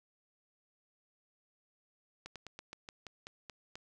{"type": "slowing click train", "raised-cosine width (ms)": 0.2, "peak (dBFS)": -28, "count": 10, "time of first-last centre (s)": [2.26, 3.755], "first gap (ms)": 97, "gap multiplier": 1.13, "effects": []}